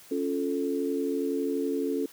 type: chord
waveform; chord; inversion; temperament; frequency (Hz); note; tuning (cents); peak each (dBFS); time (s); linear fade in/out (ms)
sine; Db augmented; none; equal with one note detuned; 277.2 / 349.2 / 438.5; Db4 / F4 / A4; 0 / 0 / -6; -29 / -33 / -30; 0.11-2.06; 5
effects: white hiss -52 dBFS RMS until 2.12 s + high-pass 100 Hz 12 dB/octave